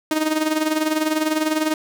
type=tone with tremolo; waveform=sawtooth; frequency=311.1 Hz; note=D#4; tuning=in tune; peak=-12 dBFS; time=0.11-1.74 s; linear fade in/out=2 ms; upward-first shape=sine; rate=20 Hz; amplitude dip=65%; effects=8-bit